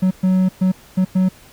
triangle tone bursts at uneven times, 186.2 Hz, F#3, 11 cents sharp, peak -10 dBFS, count 5, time 0.02-0.11 / 0.23-0.49 / 0.61-0.72 / 0.97-1.05 / 1.15-1.29 s, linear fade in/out 10 ms, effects pink hiss -46 dBFS RMS until 1.52 s

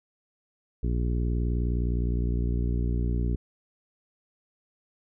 harmonic tone, 59.6 Hz, A#1, 39 cents sharp, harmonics 1 / 2 / 3 / 4 / 5 / 6 / 7, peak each -25 / -31 / -35 / -37 / -39 / -41 / -42 dBFS, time 0.83-3.36 s, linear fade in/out 5 ms, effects none

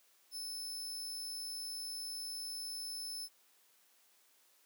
sawtooth tone, 5260 Hz, E8, 5 cents flat, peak -38 dBFS, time 0.31-3.29 s, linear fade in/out 50 ms, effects white hiss -69 dBFS RMS until 4.65 s + high-pass 300 Hz 12 dB/octave

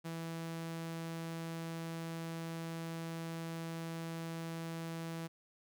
sawtooth tone, 164.81 Hz, E3, in tune, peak -36 dBFS, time 0.04-5.28 s, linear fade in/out 20 ms, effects none

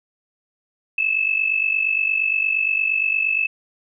sine tone with amplitude modulation, 2612 Hz, E7, 17 cents flat, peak -14 dBFS, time 0.98-3.47 s, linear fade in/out 5 ms, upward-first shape sine, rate 48.6 Hz, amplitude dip 75%, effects none

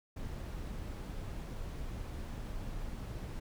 brown noise, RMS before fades -41 dBFS, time 0.16-3.4 s, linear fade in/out 10 ms, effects none

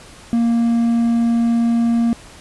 triangle tone, 233.1 Hz, A#3, in tune, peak -11 dBFS, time 0.33-2.13 s, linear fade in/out 0 ms, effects pink hiss -41 dBFS RMS until 2.4 s + resampled to 24000 Hz

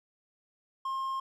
triangle tone, 1066 Hz, C6, 32 cents sharp, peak -29 dBFS, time 0.85-1.2 s, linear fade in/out 5 ms, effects none

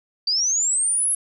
sine linear sweep, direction up, 4593 to 10910 Hz, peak -18 dBFS, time 0.27-1.15 s, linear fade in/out 5 ms, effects none

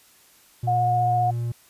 triangle tone with pitch glide, 119.5 to 118.54 Hz, A#2 to A#2, +43 to +29 cents, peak -22 dBFS, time 0.63-1.52 s, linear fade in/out 5 ms, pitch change -14 cents, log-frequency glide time 1-1.31 s
sine tone with vibrato, 723 Hz, F#5, 40 cents flat, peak -19 dBFS, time 0.67-1.31 s, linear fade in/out 10 ms, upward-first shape sine, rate 15 Hz, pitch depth 10 cents each way
effects white hiss -55 dBFS RMS until 1.69 s + resampled to 32000 Hz

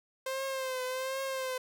sawtooth tone with vibrato, 523 Hz, C5, 1 cent flat, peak -29 dBFS, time 0.26-1.58 s, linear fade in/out 5 ms, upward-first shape triangle, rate 1.3 Hz, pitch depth 57 cents each way, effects none

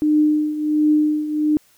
sine tone with tremolo, 302.9 Hz, D#4, 46 cents flat, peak -11 dBFS, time 0.02-1.57 s, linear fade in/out 0 ms, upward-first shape triangle, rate 1.4 Hz, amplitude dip 75%, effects white hiss -56 dBFS RMS until 1.77 s

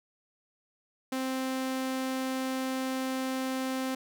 sawtooth tone, 261.6 Hz, C4, in tune, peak -26 dBFS, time 1.12-3.95 s, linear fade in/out 5 ms, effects none

